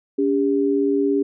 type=tone pair together; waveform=sine; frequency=283.4 / 400.5 Hz; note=C#4 / G4; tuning=+38 / +37 cents; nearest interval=tritone; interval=599 cents; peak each=-19 dBFS; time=0.18-1.23 s; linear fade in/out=10 ms; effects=none